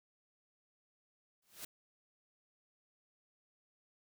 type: noise with exponential growth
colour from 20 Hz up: white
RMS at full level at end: -42 dBFS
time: 1.42-1.65 s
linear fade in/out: 5 ms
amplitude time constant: 48 ms
effects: none